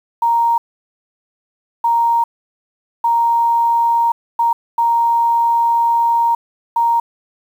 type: tone bursts at uneven times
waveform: sine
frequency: 932.3 Hz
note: A#5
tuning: in tune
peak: -11 dBFS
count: 6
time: 0.22-0.58 / 1.84-2.24 / 3.04-4.12 / 4.39-4.53 / 4.78-6.35 / 6.76-7 s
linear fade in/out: 5 ms
effects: 7-bit